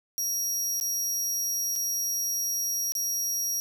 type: tone with dropouts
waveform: sawtooth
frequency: 5670 Hz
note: F8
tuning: 25 cents sharp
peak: -24 dBFS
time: 0.18-3.6 s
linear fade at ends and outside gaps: 0 ms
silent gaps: 0.8-0.811 / 1.755-1.76 / 2.921-2.952 s
effects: none

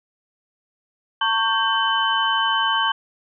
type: tone cluster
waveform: sine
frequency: 903 / 1112 / 1574 / 3040 Hz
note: A5 / C#6 / G6 / F#7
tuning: +45 / +5 / +7 / +46 cents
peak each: -23 dBFS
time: 1.21-2.92 s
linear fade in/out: 5 ms
effects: none

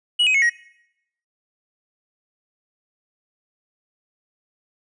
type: tone with pitch steps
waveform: triangle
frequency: 2918 / 2526 / 2186 / 1892.1 Hz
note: F#7 / D#7 / C#7 / A#6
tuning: -25 / +26 / -25 / +25 cents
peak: -13 dBFS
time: 0.19-0.498 s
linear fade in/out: 10 ms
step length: 77 ms
effects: noise-tail reverb RT60 0.8 s tail -21 dB re dry + resampled to 22050 Hz

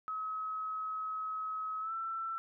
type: tone with pitch glide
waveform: sine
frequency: 1280 to 1335.9 Hz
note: D#6 to E6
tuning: +49 to +23 cents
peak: -35 dBFS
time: 0.08-2.38 s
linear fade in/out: 0 ms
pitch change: +74 cents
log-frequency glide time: 1.8-1.93 s
effects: none

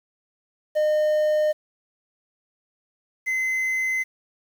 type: tone pair in turn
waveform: triangle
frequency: 610 / 2052 Hz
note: D#5 / C7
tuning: -34 / -34 cents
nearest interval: octave + major sixth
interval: 2100 cents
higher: second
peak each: -16 / -20 dBFS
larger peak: first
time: 0.75-1.53 / 3.26-4.04 s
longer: neither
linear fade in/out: 20 ms
effects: 8-bit

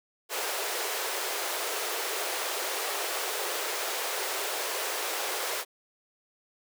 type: high-pass noise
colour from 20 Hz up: pink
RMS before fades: -32 dBFS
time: 0.29-5.65 s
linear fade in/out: 50 ms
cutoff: 380 Hz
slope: 48 dB/octave
effects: none

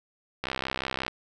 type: click train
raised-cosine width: 0.3 ms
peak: -13 dBFS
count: 43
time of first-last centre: 0.44-1.08 s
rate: 65.6 Hz
effects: none

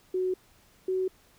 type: tone pair in turn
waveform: sine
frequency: 370 / 374.1 Hz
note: F#4 / F#4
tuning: 0 / +19 cents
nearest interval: unison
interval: 19 cents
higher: second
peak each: -25 / -25 dBFS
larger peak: neither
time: 0.14-0.34 / 0.88-1.08 s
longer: neither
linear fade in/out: 5 ms
effects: pink hiss -61 dBFS RMS until 1.38 s

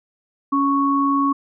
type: tone pair together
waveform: sine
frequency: 278.9 / 1108.7 Hz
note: C#4 / C#6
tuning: +11 / 0 cents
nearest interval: 2 octaves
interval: 2389 cents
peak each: -18 / -18 dBFS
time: 0.52-1.33 s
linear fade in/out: 10 ms
effects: none

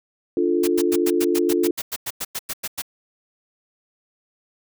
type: chord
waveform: sine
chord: D minor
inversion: none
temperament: equal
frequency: 293.7 / 349.2 / 440 Hz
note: D4 / F4 / A4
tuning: 0 / 0 / 0 cents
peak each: -23 / -19 / -24 dBFS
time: 0.37-1.71 s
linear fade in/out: 2 ms
type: noise bursts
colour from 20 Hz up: white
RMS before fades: -27 dBFS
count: 16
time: 0.63-2.821 s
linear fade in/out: 10 ms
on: 46 ms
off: 97 ms
effects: none

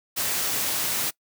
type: noise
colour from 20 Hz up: white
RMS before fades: -26 dBFS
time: 0.16-1.11 s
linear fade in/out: 20 ms
effects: noise-tail reverb RT60 0.1 s tail -23 dB re dry + high-pass 80 Hz 12 dB/octave

